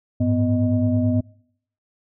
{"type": "tone cluster", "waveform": "sine", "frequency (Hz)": [101.4, 110.6, 249, 621], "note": ["G#2", "A2", "B3", "D#5"], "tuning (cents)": [-41, 9, 14, -3], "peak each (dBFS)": [-20, -26, -19, -28], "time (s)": [0.2, 1.21], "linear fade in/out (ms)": 10, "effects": ["noise-tail reverb RT60 0.7 s tail -26 dB re dry", "tanh soft clip ceiling -7 dBFS"]}